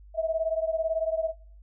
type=beating tone pair; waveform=sine; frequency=641 / 659 Hz; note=E5 / E5; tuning=-49 / -1 cents; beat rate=18 Hz; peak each=-27 dBFS; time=0.14-1.33 s; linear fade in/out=50 ms; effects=noise-tail reverb RT60 0.4 s tail -18 dB re dry + added 50 Hz sine -47 dBFS peak until 1.62 s